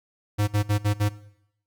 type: tone bursts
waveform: square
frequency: 103.83 Hz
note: G#2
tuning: in tune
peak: -20 dBFS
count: 5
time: 0.38-1.094 s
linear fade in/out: 20 ms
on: 98 ms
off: 56 ms
effects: noise-tail reverb RT60 0.8 s tail -19 dB re dry + MP3 96 kbps